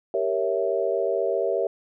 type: chord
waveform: sine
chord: G diminished seventh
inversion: none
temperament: equal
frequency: 392 / 466.2 / 554.4 / 659.3 Hz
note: G4 / Bb4 / Db5 / Fb5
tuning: 0 / 0 / 0 / 0 cents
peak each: -27 dBFS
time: 0.14-1.67 s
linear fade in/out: 2 ms
effects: none